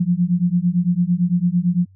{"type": "beating tone pair", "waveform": "sine", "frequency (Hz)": [171.9, 180.8], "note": ["F3", "F#3"], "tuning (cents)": [-27, -40], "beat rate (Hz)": 8.9, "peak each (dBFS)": -18, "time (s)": [0, 1.86], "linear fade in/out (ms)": 10, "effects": ["added 95 Hz sine -46 dBFS peak until 1.95 s"]}